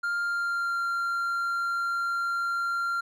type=tone with pitch glide; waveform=triangle; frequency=1400 to 1383.1 Hz; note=F6 to F6; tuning=+4 to -17 cents; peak=-24 dBFS; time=0.03-3.01 s; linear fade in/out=10 ms; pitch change=-21 cents; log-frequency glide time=0.22-0.8 s; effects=none